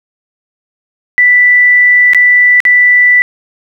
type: tone with dropouts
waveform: sine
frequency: 1975.5 Hz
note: B6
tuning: in tune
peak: -3 dBFS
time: 1.18-3.22 s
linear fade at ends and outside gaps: 0 ms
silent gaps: 2.134-2.147 / 2.603-2.652 s
effects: 7-bit